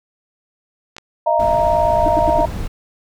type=clicks; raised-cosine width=0.2 ms; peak=-16 / -17 dBFS; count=2; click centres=0.966 / 0.983 s
type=chord; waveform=sine; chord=Eb suspended second; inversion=none; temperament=equal with one note detuned; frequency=622.3 / 681.3 / 932.3 Hz; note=Eb5 / F5 / Bb5; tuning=0 / -43 / 0 cents; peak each=-17 dBFS; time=1.26-2.46 s; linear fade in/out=10 ms
type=noise; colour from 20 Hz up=brown; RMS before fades=-24 dBFS; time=1.39-2.68 s; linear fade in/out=10 ms
type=tone bursts; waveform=triangle; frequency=310 Hz; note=D#4; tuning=6 cents flat; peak=-16 dBFS; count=4; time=2.06-2.407 s; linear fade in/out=0 ms; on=23 ms; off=85 ms
effects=none